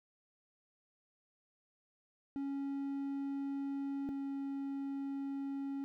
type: tone pair in turn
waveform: triangle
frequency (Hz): 277.2 / 275.9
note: C#4 / C#4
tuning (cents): 0 / -8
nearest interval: unison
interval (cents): 8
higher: first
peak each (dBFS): -34 / -35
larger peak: first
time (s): 2.36-4.09 / 4.09-5.84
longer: second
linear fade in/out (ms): 0
effects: none